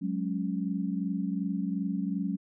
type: chord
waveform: sine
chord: F# suspended second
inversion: none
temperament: equal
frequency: 185 / 207.7 / 277.2 Hz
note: F#3 / G#3 / C#4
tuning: 0 / 0 / 0 cents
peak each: -31 / -33 / -34 dBFS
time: 0.01-2.37 s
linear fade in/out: 20 ms
effects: none